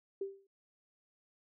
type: tone with exponential decay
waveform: sine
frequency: 392 Hz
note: G4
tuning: in tune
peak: -32 dBFS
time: 0.21-0.47 s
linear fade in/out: 5 ms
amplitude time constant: 56 ms
effects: none